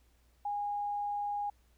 sine tone, 820 Hz, G#5, 22 cents flat, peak -32 dBFS, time 0.45-1.5 s, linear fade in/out 5 ms, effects added 60 Hz sine -65 dBFS peak until 1.77 s + pink hiss -72 dBFS RMS until 1.77 s

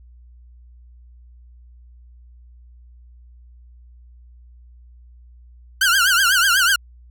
sawtooth tone with vibrato, 1490 Hz, F#6, 12 cents sharp, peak -10 dBFS, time 5.81-6.76 s, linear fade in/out 5 ms, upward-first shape triangle, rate 8.1 Hz, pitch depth 180 cents each way, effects added 60 Hz sine -43 dBFS peak until 7.1 s

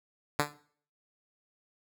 5% pulse tone with exponential decay, 146.83 Hz, D3, in tune, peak -11 dBFS, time 0.39-0.54 s, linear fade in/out 5 ms, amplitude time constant 32 ms, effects noise-tail reverb RT60 0.5 s tail -17 dB re dry

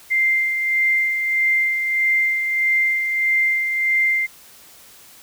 sine tone with tremolo, 2093 Hz, C7, in tune, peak -14 dBFS, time 0.1-4.27 s, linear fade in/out 20 ms, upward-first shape sine, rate 1.6 Hz, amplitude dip 45%, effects white hiss -46 dBFS RMS until 5.22 s

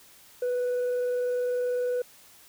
sine tone with vibrato, 493.9 Hz, B4, in tune, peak -22 dBFS, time 0.42-2.02 s, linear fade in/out 5 ms, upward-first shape sine, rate 20 Hz, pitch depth 13 cents each way, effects tanh soft clip ceiling -24 dBFS + white hiss -54 dBFS RMS until 2.48 s

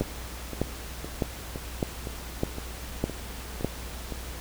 two click trains, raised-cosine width 2 ms, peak -21 / -11 dBFS, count 9 / 7, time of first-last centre 0.02-4.123 / 0.01-3.646 s, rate 1.95 / 1.65 Hz, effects added 60 Hz sine -39 dBFS peak until 4.4 s + pink hiss -41 dBFS RMS until 4.4 s

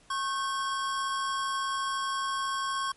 square tone pair together, 1091.1 / 1543 Hz, C#6 / G6, -28 / -28 cents, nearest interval tritone, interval 600 cents, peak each -30 / -37 dBFS, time 0.1-2.92 s, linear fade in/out 5 ms, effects pink hiss -60 dBFS RMS until 2.96 s + MP3 48 kbps

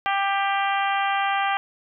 harmonic tone, 395.1 Hz, G4, 14 cents sharp, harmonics 2 / 3 / 4 / 5 / 6 / 7 / 8, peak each -23 / -27 / -29 / -31 / -33 / -34 / -35 dBFS, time 0.06-1.57 s, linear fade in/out 0 ms, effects none

